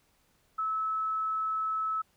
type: tone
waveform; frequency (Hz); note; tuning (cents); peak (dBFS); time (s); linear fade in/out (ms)
sine; 1300; E6; -24; -28; 0.58-2.02; 10
effects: pink hiss -69 dBFS RMS until 2.16 s